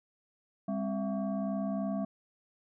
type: tone with frequency modulation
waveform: sine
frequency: 200.4 Hz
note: G3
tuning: 38 cents sharp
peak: -30 dBFS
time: 0.68-2.05 s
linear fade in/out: 5 ms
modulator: 464 Hz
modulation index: 1
effects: none

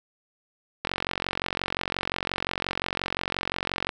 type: click train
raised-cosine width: 0.3 ms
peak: -10 dBFS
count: 140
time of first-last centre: 0.85-3.892 s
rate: 45.7 Hz
effects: none

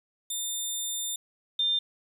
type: tone pair in turn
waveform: 15% pulse / sine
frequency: 3600 / 3600 Hz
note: A7 / A7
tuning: +39 / +39 cents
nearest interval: unison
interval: 0 cents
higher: neither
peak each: -23 dBFS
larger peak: neither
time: 0.3-1.16 / 1.59-1.79 s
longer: first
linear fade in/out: 5 ms
effects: 9-bit

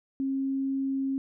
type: tone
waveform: sine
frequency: 269.9 Hz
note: C#4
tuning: 46 cents flat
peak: -26 dBFS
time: 0.2-1.18 s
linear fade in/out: 0 ms
effects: none

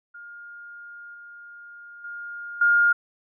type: tone with level steps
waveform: sine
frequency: 1415 Hz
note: F6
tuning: 22 cents sharp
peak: -39 / -41 / -33 / -15 dBFS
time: 0.14-2.93 s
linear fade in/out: 10 ms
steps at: 1.14 / 2.04 / 2.61 s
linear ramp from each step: 5 ms
effects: none

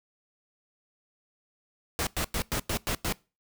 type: noise bursts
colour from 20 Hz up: pink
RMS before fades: -29 dBFS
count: 7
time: 1.99-3.124 s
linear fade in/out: 0 ms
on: 78 ms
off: 98 ms
effects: noise-tail reverb RT60 0.3 s tail -23 dB re dry

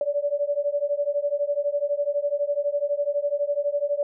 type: beating tone pair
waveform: sine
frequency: 571 / 583 Hz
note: D5 / D5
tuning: -49 / -13 cents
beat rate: 12 Hz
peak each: -25 dBFS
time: 0.01-4.03 s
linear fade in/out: 2 ms
effects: none

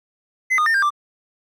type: tone with pitch steps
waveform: triangle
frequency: 2043 / 1226 / 1813 / 1595 / 1178 Hz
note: C7 / D#6 / A#6 / G6 / D6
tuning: -42 / -26 / -49 / +30 / +5 cents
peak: -13 dBFS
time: 0.5-0.905 s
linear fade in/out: 20 ms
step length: 81 ms
effects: none

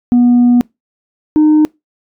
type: tone pair in turn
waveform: sine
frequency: 243.2 / 306.2 Hz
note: B3 / D#4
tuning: -26 / -28 cents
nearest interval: major third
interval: 398 cents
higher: second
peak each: -3 dBFS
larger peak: neither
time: 0.12-0.61 / 1.36-1.65 s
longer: first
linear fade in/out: 0 ms
effects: noise-tail reverb RT60 0.2 s tail -26 dB re dry + tanh soft clip ceiling -4 dBFS

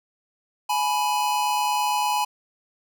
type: tone pair together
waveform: square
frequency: 839.1 / 987.8 Hz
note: G#5 / B5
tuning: +18 / 0 cents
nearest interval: minor third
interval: 282 cents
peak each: -24 / -25 dBFS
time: 0.69-2.25 s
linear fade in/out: 10 ms
effects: none

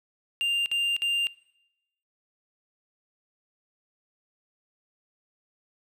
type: tone bursts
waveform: triangle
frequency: 2794 Hz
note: F7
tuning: in tune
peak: -22 dBFS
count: 3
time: 0.41-1.27 s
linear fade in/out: 0 ms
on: 250 ms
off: 55 ms
effects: noise-tail reverb RT60 0.9 s tail -22 dB re dry

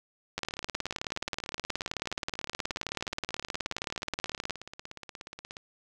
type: two click trains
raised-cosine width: 0.2 ms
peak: -13 / -24 dBFS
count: 79 / 88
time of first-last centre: 0.38-4.507 / 0.39-5.569 s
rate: 18.9 / 16.8 Hz
effects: none

